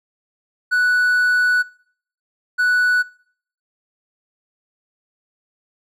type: tone pair in turn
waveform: triangle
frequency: 1480 / 1480 Hz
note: F#6 / F#6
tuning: 0 / 0 cents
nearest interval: unison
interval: 0 cents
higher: neither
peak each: -12 dBFS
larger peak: neither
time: 0.71-1.63 / 2.58-3.03 s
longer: first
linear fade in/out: 20 ms
effects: noise-tail reverb RT60 0.6 s tail -23 dB re dry